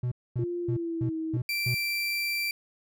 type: tone bursts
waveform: triangle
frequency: 123.47 Hz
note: B2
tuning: in tune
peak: -24 dBFS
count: 6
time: 0.03-1.746 s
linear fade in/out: 5 ms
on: 86 ms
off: 240 ms
type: tone with pitch glide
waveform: sine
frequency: 349.2 to 320.2 Hz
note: F4 to D#4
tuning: 0 to +50 cents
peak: -29 dBFS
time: 0.39-1.37 s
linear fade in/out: 2 ms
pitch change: -150 cents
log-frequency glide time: 0.61-1.15 s
type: tone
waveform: 30% pulse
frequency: 2349 Hz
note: D7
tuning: in tune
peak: -25 dBFS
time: 1.49-2.51 s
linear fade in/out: 2 ms
effects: none